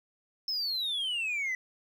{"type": "exponential sweep", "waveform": "sine", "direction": "down", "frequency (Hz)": [5300, 1975.5], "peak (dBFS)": -27, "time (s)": [0.48, 1.55], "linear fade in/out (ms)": 2, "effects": ["tanh soft clip ceiling -28 dBFS", "10-bit"]}